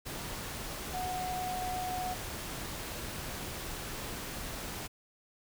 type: tone in noise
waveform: sine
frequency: 734 Hz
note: F#5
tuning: 14 cents flat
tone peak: -34 dBFS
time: 0.93-2.15 s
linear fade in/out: 20 ms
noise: pink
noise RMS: -40 dBFS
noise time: 0.05-4.88 s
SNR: +3 dB
effects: none